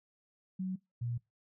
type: tone pair in turn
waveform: sine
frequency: 186.8 / 119.22 Hz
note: F#3 / A#2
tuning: +17 / +39 cents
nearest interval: minor sixth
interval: 778 cents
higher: first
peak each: -33 / -33 dBFS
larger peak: neither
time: 0.59-0.76 / 1.01-1.18 s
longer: neither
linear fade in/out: 10 ms
effects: noise-tail reverb RT60 0.2 s tail -22 dB re dry